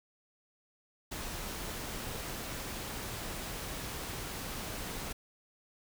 pink noise, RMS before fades -40 dBFS, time 1.11-5.13 s, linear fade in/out 10 ms, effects none

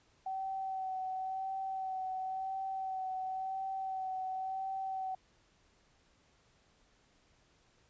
sine tone with vibrato, 761 Hz, F#5, 48 cents sharp, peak -35 dBFS, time 0.26-5.15 s, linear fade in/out 5 ms, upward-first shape sine, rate 0.95 Hz, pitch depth 19 cents each way, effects pink hiss -69 dBFS RMS until 7.89 s + resampled to 16000 Hz

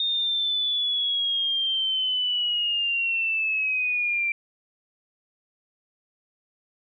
sine linear sweep, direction down, 3673 to 2349 Hz, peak -22 dBFS, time 0-4.32 s, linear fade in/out 2 ms, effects none

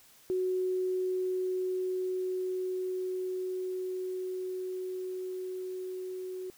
sine tone with level ramp, 370 Hz, F#4, in tune, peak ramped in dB -27 to -36 dBFS, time 0.3-6.5 s, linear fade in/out 0 ms, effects white hiss -59 dBFS RMS until 6.57 s

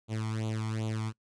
sawtooth tone with flanger, 110 Hz, A2, in tune, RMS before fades -33 dBFS, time 0.08-1.13 s, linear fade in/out 50 ms, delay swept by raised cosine 0.28 to 0.93 ms, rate 2.6 Hz, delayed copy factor +0.85, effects noise-tail reverb RT60 0.1 s tail -24 dB re dry + resampled to 22050 Hz

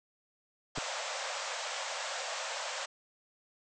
pink band-pass noise, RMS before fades -38 dBFS, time 0.75-2.86 s, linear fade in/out 10 ms, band 500 to 8000 Hz, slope 96 dB/octave
clicks, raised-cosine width 2 ms, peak -26 dBFS, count 2, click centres 0.777 / 0.784 s
effects none

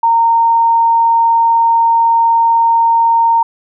sine tone, 921 Hz, A#5, 21 cents flat, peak -7 dBFS, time 0.03-3.43 s, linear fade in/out 5 ms, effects none

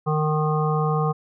harmonic tone, 153.5 Hz, D#3, 23 cents flat, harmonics 1 / 3 / 5 / 7 / 8, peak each -21 / -26 / -28 / -29 / -30 dBFS, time 0.06-1.13 s, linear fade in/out 20 ms, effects none

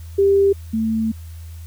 sine tone pair in turn, 395.5 / 222 Hz, G4 / A3, +15 / +16 cents, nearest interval minor seventh, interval 999 cents, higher first, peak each -11 / -17 dBFS, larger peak first, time 0.18-0.53 / 0.73-1.12 s, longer second, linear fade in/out 10 ms, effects added 82 Hz sine -32 dBFS peak until 1.66 s + white hiss -50 dBFS RMS until 1.66 s

